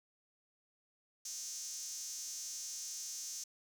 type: tone with high-pass filter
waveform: sawtooth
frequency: 311.1 Hz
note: D#4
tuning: in tune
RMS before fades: -44 dBFS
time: 1.25-3.44 s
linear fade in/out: 5 ms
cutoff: 6100 Hz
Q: 5.5
effects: none